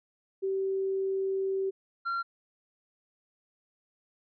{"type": "tone pair in turn", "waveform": ["sine", "triangle"], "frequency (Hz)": [385.7, 1374.5], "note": ["G4", "F6"], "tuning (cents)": [-28, -28], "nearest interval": "octave + minor seventh", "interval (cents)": 2200, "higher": "second", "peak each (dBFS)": -27, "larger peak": "neither", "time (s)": [[0.42, 1.71], [2.05, 2.23]], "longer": "first", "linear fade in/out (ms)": 20, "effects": ["resampled to 11025 Hz"]}